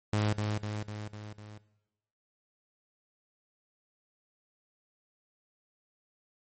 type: tone with echo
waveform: sawtooth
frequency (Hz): 105.7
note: G#2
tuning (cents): +31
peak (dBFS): -22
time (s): 0.13-0.33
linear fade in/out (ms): 0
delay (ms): 250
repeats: 5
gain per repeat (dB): -4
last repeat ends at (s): 1.58
effects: noise-tail reverb RT60 1.0 s tail -18 dB re dry + MP3 32 kbps